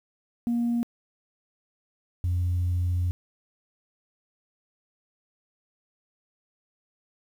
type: tone pair in turn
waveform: sine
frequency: 236.6 / 88.62 Hz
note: A#3 / F2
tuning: +26 / +26 cents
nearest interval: octave + perfect fourth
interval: 1700 cents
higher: first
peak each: -21 dBFS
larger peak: neither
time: 0.47-0.83 / 2.24-3.11 s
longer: second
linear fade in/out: 0 ms
effects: tanh soft clip ceiling -20 dBFS + 9-bit